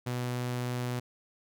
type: tone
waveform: sawtooth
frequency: 123.47 Hz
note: B2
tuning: in tune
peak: -27 dBFS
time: 0.06-1 s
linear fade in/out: 10 ms
effects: none